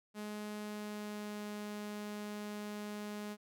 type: tone with pitch glide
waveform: sawtooth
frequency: 210 to 208.5 Hz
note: G#3 to G#3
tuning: +19 to +7 cents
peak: -37 dBFS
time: 0.14-3.37 s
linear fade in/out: 50 ms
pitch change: -12 cents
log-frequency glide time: 0.62-1.44 s
effects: none

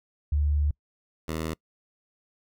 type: tone pair in turn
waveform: sine / 10% pulse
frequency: 73.42 / 79.76 Hz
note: D2 / D#2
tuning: 0 / +43 cents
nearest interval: minor second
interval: 143 cents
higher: second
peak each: -21 dBFS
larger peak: neither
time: 0.32-0.71 / 1.28-1.54 s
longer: first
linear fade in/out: 5 ms
effects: noise-tail reverb RT60 0.1 s tail -26 dB re dry

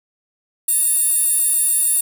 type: tone with high-pass filter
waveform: 15% pulse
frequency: 907 Hz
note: A#5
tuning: 48 cents flat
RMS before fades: -17 dBFS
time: 0.68-2.01 s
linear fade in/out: 5 ms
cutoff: 11000 Hz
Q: 6.1
effects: none

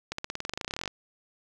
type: accelerating click train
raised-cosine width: 0.2 ms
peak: -15 dBFS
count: 21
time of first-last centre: 0.12-0.877 s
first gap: 64 ms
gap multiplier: 0.94
effects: none

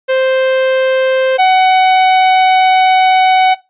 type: tone pair in turn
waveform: 45% pulse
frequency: 523.3 / 748.7 Hz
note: C5 / F#5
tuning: 0 / +20 cents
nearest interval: tritone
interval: 620 cents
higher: second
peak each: -10 / -6 dBFS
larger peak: second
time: 0.08-1.38 / 1.38-3.55 s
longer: second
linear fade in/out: 20 ms
effects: noise-tail reverb RT60 0.2 s tail -17 dB re dry + resampled to 8000 Hz

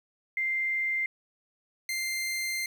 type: tone pair in turn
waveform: sine / sawtooth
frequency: 2093 / 2093 Hz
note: C7 / C7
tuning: 0 / 0 cents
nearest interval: unison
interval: 0 cents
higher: neither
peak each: -26 dBFS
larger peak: neither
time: 0.37-1.06 / 1.89-2.66 s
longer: second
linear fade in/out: 2 ms
effects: 10-bit

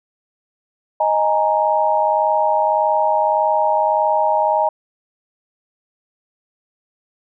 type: chord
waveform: sine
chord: D# suspended fourth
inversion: none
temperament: equal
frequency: 622.3 / 830.6 / 932.3 Hz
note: D#5 / G#5 / A#5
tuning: 0 / 0 / 0 cents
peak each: -18 dBFS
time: 1-4.69 s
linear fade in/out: 5 ms
effects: none

